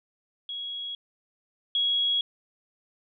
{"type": "tone pair in turn", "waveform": "sine", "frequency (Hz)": [3322, 3322], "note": ["G#7", "G#7"], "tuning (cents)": [0, 0], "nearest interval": "unison", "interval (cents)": 0, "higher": "neither", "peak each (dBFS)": [-32, -22], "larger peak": "second", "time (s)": [[0.49, 0.95], [1.75, 2.21]], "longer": "neither", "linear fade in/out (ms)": 2, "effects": []}